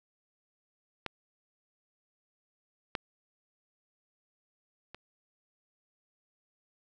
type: clicks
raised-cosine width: 0.3 ms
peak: -18 / -15 / -28 dBFS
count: 3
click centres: 1.063 / 2.952 / 4.946 s
effects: none